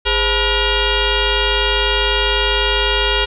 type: tone with frequency modulation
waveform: sine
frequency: 1444 Hz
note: F#6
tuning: 43 cents flat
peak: -13 dBFS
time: 0.05-3.26 s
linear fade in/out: 20 ms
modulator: 464 Hz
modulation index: 4.5
effects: none